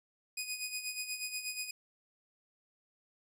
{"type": "tone with tremolo", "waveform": "15% pulse", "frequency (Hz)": 2489, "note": "D#7", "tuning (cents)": 0, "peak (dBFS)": -28, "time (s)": [0.37, 1.71], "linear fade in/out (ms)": 5, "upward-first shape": "sine", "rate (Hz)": 8.3, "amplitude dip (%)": 65, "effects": []}